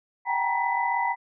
sine tone cluster, 765 / 801 / 903 / 949 / 1999 Hz, G5 / G5 / A5 / A#5 / B6, -42 / +37 / +45 / +31 / +20 cents, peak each -31 / -32 / -34 / -25 / -30 dBFS, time 0.25-1.16 s, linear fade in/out 50 ms, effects none

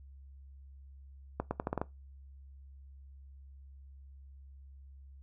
accelerating click train, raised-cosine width 1 ms, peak -18 dBFS, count 7, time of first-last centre 1.4-1.815 s, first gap 110 ms, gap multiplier 0.81, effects noise-tail reverb RT60 0.2 s tail -20 dB re dry + added 68 Hz sine -50 dBFS peak until 5.22 s

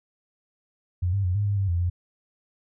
sine tone with pitch steps, 89.2 / 99.2 / 90.2 / 102.8 / 101.2 / 97.9 / 86.2 / 88.2 Hz, F2 / G2 / F#2 / G#2 / G#2 / G2 / F2 / F2, +37 / +21 / -44 / -17 / -44 / -2 / -22 / +18 cents, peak -21 dBFS, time 1.02-1.9 s, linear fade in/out 10 ms, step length 110 ms, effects none

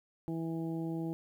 harmonic tone, 163.8 Hz, E3, 11 cents flat, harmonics 1 / 2 / 3 / 4 / 5, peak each -37 / -36 / -48 / -50 / -50 dBFS, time 0.28-1.13 s, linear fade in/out 0 ms, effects 11-bit

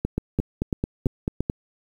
two click trains, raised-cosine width 3 ms, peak -10 / -10 dBFS, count 7 / 5, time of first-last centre 0.18-1.499 / 0.05-1.406 s, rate 4.55 / 2.95 Hz, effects 8-bit

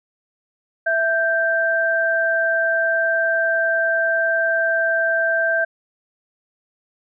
sine tone pair together, 660 / 1569.8 Hz, E5 / G6, +2 / +2 cents, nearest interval octave + minor third, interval 1500 cents, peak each -20 / -18 dBFS, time 0.86-5.65 s, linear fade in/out 10 ms, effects none

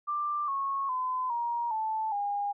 sine tone with pitch steps, 1183 / 1097.4 / 1018 / 944.4 / 876.1 / 812.7 Hz, D6 / C#6 / C6 / A#5 / A5 / G#5, +12 / -18 / -48 / +22 / -8 / -38 cents, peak -28 dBFS, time 0.07-2.53 s, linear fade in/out 20 ms, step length 410 ms, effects none

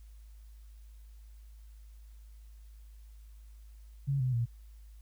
sine tone with pitch steps, 138.59 / 127.82 / 117.89 Hz, C#3 / C3 / A#2, 0 / -40 / +20 cents, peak -27 dBFS, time 4.07-4.46 s, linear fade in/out 20 ms, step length 130 ms, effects added 53 Hz sine -49 dBFS peak until 5.01 s + white hiss -70 dBFS RMS until 5.01 s

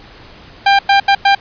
sawtooth tone bursts at uneven times, 795 Hz, G5, 24 cents sharp, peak -3 dBFS, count 4, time 0.66-0.79 / 0.89-1 / 1.08-1.15 / 1.25-1.35 s, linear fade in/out 5 ms, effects pink hiss -39 dBFS RMS until 1.4 s + resampled to 11025 Hz

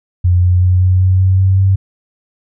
sine tone with pitch steps, 89.1 / 90.08 / 91.08 / 92.08 / 93.1 / 94.13 / 95.16 / 96.21 Hz, F2 / F#2 / F#2 / F#2 / F#2 / F#2 / F#2 / G2, +35 / -46 / -27 / -8 / +11 / +30 / +49 / -32 cents, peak -7 dBFS, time 0.24-1.76 s, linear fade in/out 10 ms, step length 190 ms, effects none

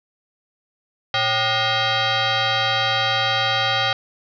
sine tone with frequency modulation, 1211 Hz, D#6, 47 cents flat, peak -17 dBFS, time 1.14-3.93 s, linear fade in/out 2 ms, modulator 663 Hz, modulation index 4.6, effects none

